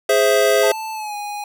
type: chord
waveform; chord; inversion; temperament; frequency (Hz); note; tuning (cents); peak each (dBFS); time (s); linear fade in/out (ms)
square; Ab augmented; none; equal; 415.3 / 523.3 / 659.3; Ab4 / C5 / E5; 0 / 0 / 0; -18; 0.09-0.72; 5
type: tone with pitch glide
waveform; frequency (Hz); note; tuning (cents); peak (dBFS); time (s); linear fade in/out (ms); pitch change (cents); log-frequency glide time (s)
square; 880 to 825.8; A5 to G#5; 0 to -10; -26; 0.63-1.44; 2; -110; 0.93-1.15
effects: none